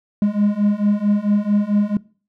triangle beating tone pair, 203.7 / 208.2 Hz, G#3 / G#3, -33 / +5 cents, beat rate 4.5 Hz, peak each -17 / -15 dBFS, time 0.22-1.97 s, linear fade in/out 2 ms, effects noise-tail reverb RT60 0.4 s tail -22 dB re dry

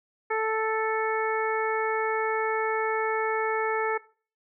harmonic tone, 440 Hz, A4, in tune, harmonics 1 / 2 / 3 / 4 / 5, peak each -27 / -30 / -32 / -33 / -34 dBFS, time 0.3-3.98 s, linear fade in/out 10 ms, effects noise-tail reverb RT60 0.4 s tail -20 dB re dry

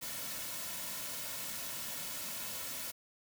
white noise with comb filter, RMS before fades -41 dBFS, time 0.01-2.92 s, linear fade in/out 20 ms, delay 2.5 ms, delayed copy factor -0.55, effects none

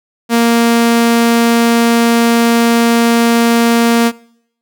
sawtooth tone, 233.1 Hz, A#3, in tune, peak -4 dBFS, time 0.29-4.12 s, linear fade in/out 50 ms, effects noise-tail reverb RT60 0.7 s tail -23 dB re dry

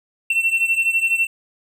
triangle beating tone pair, 2698 / 2710 Hz, E7 / E7, +40 / +47 cents, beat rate 12 Hz, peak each -16 / -20 dBFS, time 0.3-1.27 s, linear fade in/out 5 ms, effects none

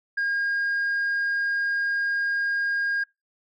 sine tone, 1622 Hz, G#6, 41 cents flat, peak -20 dBFS, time 0.17-3.04 s, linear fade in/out 10 ms, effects noise-tail reverb RT60 0.2 s tail -24 dB re dry + tanh soft clip ceiling -21 dBFS

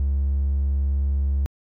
triangle tone, 69.3 Hz, C#2, in tune, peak -16 dBFS, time 0-1.46 s, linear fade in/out 0 ms, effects tanh soft clip ceiling -14 dBFS

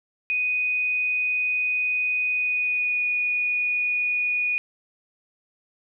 sine tone with pitch glide, 2489 to 2463 Hz, D#7 to D#7, 0 to -18 cents, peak -21 dBFS, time 0.3-4.58 s, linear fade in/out 0 ms, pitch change -18 cents, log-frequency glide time 2.31-3.05 s, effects none

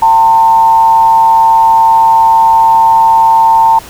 sine tone with frequency modulation, 900 Hz, A5, 39 cents sharp, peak -3 dBFS, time 0.02-3.79 s, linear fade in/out 5 ms, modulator 140 Hz, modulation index 0.35, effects pink hiss -31 dBFS RMS until 3.89 s

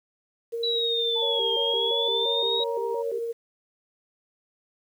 sine tone with tremolo, 464.3 Hz, A#4, 7 cents flat, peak -26 dBFS, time 0.52-3.33 s, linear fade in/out 20 ms, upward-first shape sine, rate 13 Hz, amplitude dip 25%
sine exponential two-way sweep, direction down then up, 3951 to 3195 to 3823 Hz, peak -24 dBFS, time 0.63-2.64 s, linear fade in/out 5 ms, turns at 1.56 s
sine tone with pitch glide, 894 to 940.6 Hz, A5 to A#5, +27 to +15 cents, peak -33 dBFS, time 1.15-3.03 s, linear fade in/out 20 ms, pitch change +88 cents, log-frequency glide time 1.31-2.31 s
sine tone with vibrato, 470.4 Hz, A#4, 16 cents sharp, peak -31 dBFS, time 1.22-3.19 s, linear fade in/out 5 ms, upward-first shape square, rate 2.9 Hz, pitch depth 290 cents each way
effects 9-bit

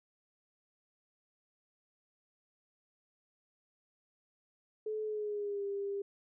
sine tone with pitch glide, 430.9 to 399.7 Hz, A4 to G4, -36 to +34 cents, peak -34 dBFS, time 4.86-6.02 s, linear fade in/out 5 ms, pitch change -130 cents, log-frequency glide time 5.04-5.64 s, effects none

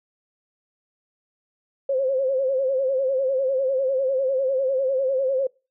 sine tone with vibrato, 532 Hz, C5, 29 cents sharp, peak -19 dBFS, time 1.89-5.47 s, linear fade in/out 5 ms, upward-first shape sine, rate 10 Hz, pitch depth 73 cents each way, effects noise-tail reverb RT60 0.3 s tail -25 dB re dry

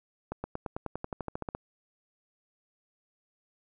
accelerating click train, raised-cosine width 1 ms, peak -20 dBFS, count 15, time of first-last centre 0.32-1.55 s, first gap 120 ms, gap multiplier 0.95, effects none

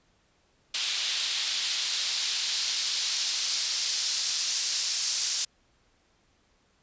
white noise with band-pass filter sweep, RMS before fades -29 dBFS, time 0.74-5.45 s, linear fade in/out 5 ms, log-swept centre 3600 to 5500 Hz, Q 1.8, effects pink hiss -67 dBFS RMS until 6.82 s + resampled to 16000 Hz

